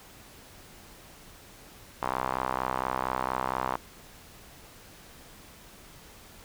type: tone with band-pass filter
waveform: sawtooth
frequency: 64.3 Hz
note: C2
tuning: 30 cents flat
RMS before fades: -31 dBFS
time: 2.02-3.77 s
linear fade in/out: 5 ms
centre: 1000 Hz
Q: 2.9
effects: pink hiss -51 dBFS RMS until 6.44 s